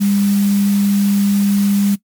sine tone in noise, 200.9 Hz, G3, 43 cents sharp, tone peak -11 dBFS, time 0-1.96 s, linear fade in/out 20 ms, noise white, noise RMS -29 dBFS, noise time 0-1.96 s, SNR +15 dB, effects noise-tail reverb RT60 0.1 s tail -19 dB re dry + MP3 96 kbps

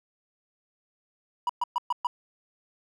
triangle tone bursts, 973 Hz, B5, 26 cents flat, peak -21 dBFS, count 5, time 1.47-2.07 s, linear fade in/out 2 ms, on 24 ms, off 120 ms, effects none

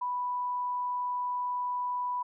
sine tone, 987.8 Hz, B5, in tune, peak -29 dBFS, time 0.01-2.23 s, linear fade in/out 10 ms, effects none

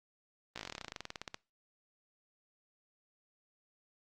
slowing click train, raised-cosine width 0.2 ms, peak -23 dBFS, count 23, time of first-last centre 0.56-1.344 s, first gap 16 ms, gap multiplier 1.07, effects noise-tail reverb RT60 0.3 s tail -24 dB re dry + Opus 32 kbps

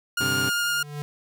sawtooth tone with vibrato, 1415 Hz, F6, 22 cents sharp, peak -19 dBFS, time 0.17-0.83 s, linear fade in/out 5 ms, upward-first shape triangle, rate 10 Hz, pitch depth 13 cents each way
20% pulse chord, G suspended fourth, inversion none, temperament just, 98 / 130.67 / 147 Hz, G2 / C3 / D3, 0 / -2 / +2 cents, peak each -28 / -25 / -31 dBFS, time 0.2-0.5 s, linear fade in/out 10 ms
square tone with exponential growth, 146.83 Hz, D3, in tune, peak -28 dBFS, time 0.51-1.02 s, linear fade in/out 0 ms, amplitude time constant 110 ms
effects none

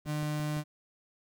35% pulse tone, 150.5 Hz, D3, 43 cents sharp, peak -29 dBFS, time 0.05-0.64 s, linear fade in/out 50 ms
click train, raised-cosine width 3 ms, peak -34 dBFS, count 4, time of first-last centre 0.06-0.568 s, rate 5.9 Hz
effects none

